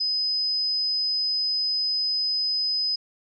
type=tone; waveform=sine; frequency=5030 Hz; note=D#8; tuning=18 cents sharp; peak=-22 dBFS; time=0-2.96 s; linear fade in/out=10 ms; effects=none